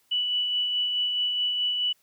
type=tone with tremolo; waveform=sine; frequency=2960 Hz; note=F#7; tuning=in tune; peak=-22 dBFS; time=0.11-1.93 s; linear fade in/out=10 ms; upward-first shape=sine; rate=4.7 Hz; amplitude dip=30%; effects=white hiss -66 dBFS RMS until 2.02 s